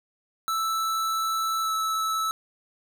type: tone with pitch glide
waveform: square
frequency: 1318.5 to 1307.9 Hz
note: E6 to E6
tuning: 0 to -14 cents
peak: -25 dBFS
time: 0.48-2.31 s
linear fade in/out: 0 ms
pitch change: -14 cents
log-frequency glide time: 1.63-1.7 s
effects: none